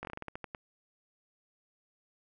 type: slowing click train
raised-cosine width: 0.5 ms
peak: -24 dBFS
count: 11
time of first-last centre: 0.03-0.548 s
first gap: 19 ms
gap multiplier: 1.21
effects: none